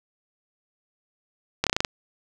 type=slowing click train; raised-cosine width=0.2 ms; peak=-4 dBFS; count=7; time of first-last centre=1.64-1.848 s; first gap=27 ms; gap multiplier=1.1; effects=7-bit